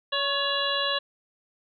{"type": "harmonic tone with a mistuned harmonic", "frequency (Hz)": 564, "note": "C#5", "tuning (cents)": 30, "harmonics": [1, 2, 3, 5, 6, 7], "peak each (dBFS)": [-31, -31, -31, -31, -31, -31], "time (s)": [0.12, 0.99], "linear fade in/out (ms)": 10, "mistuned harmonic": 2, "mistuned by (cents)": -40, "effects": []}